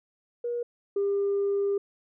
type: tone pair in turn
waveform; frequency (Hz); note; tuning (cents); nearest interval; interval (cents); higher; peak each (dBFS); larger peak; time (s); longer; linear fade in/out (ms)
sine; 478.4 / 400.1; A#4 / G4; +45 / +35; minor third; 310; first; -27 / -22; second; 0.44-0.63 / 0.96-1.78; second; 5
effects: tanh soft clip ceiling -20 dBFS